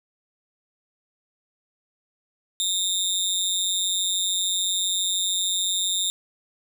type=tone with amplitude modulation; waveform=25% pulse; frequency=3674 Hz; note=A#7; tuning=26 cents flat; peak=-15 dBFS; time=2.6-6.1 s; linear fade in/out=0 ms; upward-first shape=sine; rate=187 Hz; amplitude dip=75%; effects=9-bit